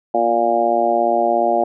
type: harmonic tone with a mistuned harmonic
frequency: 117.1 Hz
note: A#2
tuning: 8 cents sharp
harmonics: 2 / 3 / 4 / 5 / 6 / 7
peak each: -27 / -22 / -27 / -19 / -17 / -22 dBFS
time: 0.14-1.64 s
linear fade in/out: 5 ms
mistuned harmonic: 2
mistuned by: +24 cents
effects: none